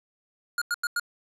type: tone bursts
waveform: square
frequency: 1427 Hz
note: F6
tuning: 37 cents sharp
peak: -25 dBFS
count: 4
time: 0.58-0.997 s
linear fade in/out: 2 ms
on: 36 ms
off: 91 ms
effects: resampled to 32000 Hz + 10-bit